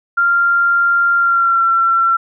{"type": "tone with pitch glide", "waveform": "sine", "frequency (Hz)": [1390, 1355.1], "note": ["F6", "E6"], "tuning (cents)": [-9, 47], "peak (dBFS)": -10, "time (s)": [0.17, 2.17], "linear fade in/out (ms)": 10, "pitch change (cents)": -44, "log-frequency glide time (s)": [1.17, 1.65], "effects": []}